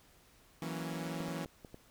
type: chord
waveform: sawtooth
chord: F# dominant seventh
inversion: third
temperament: equal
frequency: 164.81 / 185 / 233.1 / 277.2 Hz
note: E3 / F#3 / A#3 / C#4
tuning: 0 / 0 / 0 / 0 cents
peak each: -36 / -41 / -42 / -40 dBFS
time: 0.62-1.45 s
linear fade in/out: 2 ms
type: clicks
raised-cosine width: 2 ms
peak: -34 dBFS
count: 5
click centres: 1.205 / 1.285 / 1.459 / 1.648 / 1.744 s
effects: pink hiss -64 dBFS RMS until 1.9 s